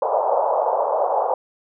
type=band-pass noise; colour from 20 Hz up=pink; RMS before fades=-20 dBFS; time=0.02-1.34 s; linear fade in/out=2 ms; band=510 to 970 Hz; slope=48 dB/octave; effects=none